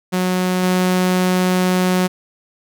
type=tone with level steps; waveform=sawtooth; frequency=183.1 Hz; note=F#3; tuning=18 cents flat; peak=-12 / -10 dBFS; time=0.12-2.08 s; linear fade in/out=20 ms; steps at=0.63 s; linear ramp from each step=2 ms; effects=none